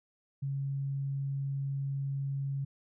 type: tone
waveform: sine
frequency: 138 Hz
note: C#3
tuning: 7 cents flat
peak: -31 dBFS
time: 0.42-2.65 s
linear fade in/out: 10 ms
effects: none